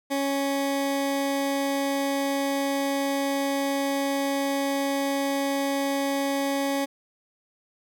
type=tone; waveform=20% pulse; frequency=277.2 Hz; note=C#4; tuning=in tune; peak=-19 dBFS; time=0.1-6.86 s; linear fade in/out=20 ms; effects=none